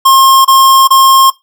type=tone bursts; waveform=square; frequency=1070 Hz; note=C6; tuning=38 cents sharp; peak=-3 dBFS; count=3; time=0.05-1.304 s; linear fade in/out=10 ms; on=400 ms; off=27 ms; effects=noise-tail reverb RT60 0.2 s tail -20 dB re dry